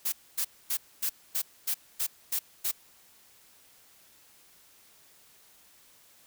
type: noise bursts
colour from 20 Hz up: blue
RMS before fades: -29 dBFS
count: 9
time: 0.05-2.716 s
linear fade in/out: 10 ms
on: 74 ms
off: 250 ms
effects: white hiss -59 dBFS RMS until 6.26 s